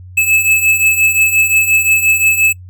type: beating tone pair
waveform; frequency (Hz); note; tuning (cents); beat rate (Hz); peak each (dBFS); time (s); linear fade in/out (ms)
square; 2600 / 2605.7; E7 / E7; -24 / -21; 5.7; -16 / -11; 0.17-2.53; 10
effects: noise-tail reverb RT60 0.1 s tail -21 dB re dry + added 91 Hz sine -31 dBFS peak until 2.69 s